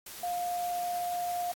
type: tone in noise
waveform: sine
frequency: 706 Hz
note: F5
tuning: 19 cents sharp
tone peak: -30 dBFS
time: 0.23-1.52 s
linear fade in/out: 5 ms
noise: white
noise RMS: -44 dBFS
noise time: 0.06-1.54 s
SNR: +11 dB
effects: AAC 64 kbps